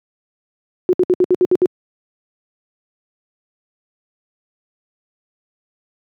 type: tone bursts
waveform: sine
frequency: 363.6 Hz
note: F#4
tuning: 30 cents flat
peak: -9 dBFS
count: 8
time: 0.89-1.658 s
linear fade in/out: 0 ms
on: 40 ms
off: 64 ms
effects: high-pass 150 Hz 12 dB/octave